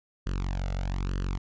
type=tone with flanger; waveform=sawtooth; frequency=46.25 Hz; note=F#1; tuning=in tune; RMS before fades=-30 dBFS; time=0.26-1.38 s; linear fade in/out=10 ms; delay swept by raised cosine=0.65 to 1.46 ms; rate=1.1 Hz; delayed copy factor=+0.85; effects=resampled to 16000 Hz